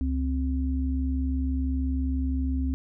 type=tone pair together; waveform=sine; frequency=69.29 / 261.6 Hz; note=C#2 / C4; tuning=0 / 0 cents; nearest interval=octave + major seventh; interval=2300 cents; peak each=-25 / -29 dBFS; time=0.01-2.74 s; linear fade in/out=0 ms; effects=none